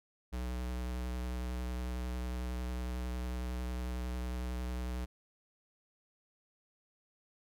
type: tone with vibrato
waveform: square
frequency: 61.74 Hz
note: B1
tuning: in tune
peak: -36 dBFS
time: 0.32-5.06 s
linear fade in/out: 20 ms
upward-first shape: sine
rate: 11 Hz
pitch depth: 19 cents each way
effects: none